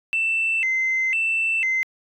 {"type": "tone with vibrato", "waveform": "sine", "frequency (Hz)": 2349, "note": "D7", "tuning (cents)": 0, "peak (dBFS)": -18, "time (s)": [0.13, 1.83], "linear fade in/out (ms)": 0, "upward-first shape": "square", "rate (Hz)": 1, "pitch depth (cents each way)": 220, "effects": ["tanh soft clip ceiling -15 dBFS"]}